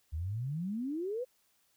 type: exponential sweep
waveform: sine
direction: up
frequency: 72.9 to 523.3 Hz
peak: -33 dBFS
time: 0.12-1.25 s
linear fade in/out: 20 ms
effects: white hiss -72 dBFS RMS until 1.76 s